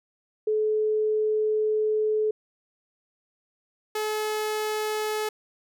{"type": "tone pair in turn", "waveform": ["sine", "sawtooth"], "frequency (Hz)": [430, 428.5], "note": ["A4", "A4"], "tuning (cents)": [-40, -46], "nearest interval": "unison", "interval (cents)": 6, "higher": "first", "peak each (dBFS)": [-21, -22], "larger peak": "first", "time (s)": [[0.47, 2.31], [3.95, 5.29]], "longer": "first", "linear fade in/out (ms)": 5, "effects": []}